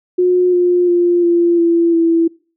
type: tone with pitch steps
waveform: sine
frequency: 361.1 / 355.1 / 349.2 / 343.4 / 337.7 / 332.1 Hz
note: F#4 / F4 / F4 / F4 / E4 / E4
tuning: -42 / +29 / 0 / -29 / +42 / +13 cents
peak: -9 dBFS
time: 0.18-2.28 s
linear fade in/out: 10 ms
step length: 350 ms
effects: noise-tail reverb RT60 0.4 s tail -25 dB re dry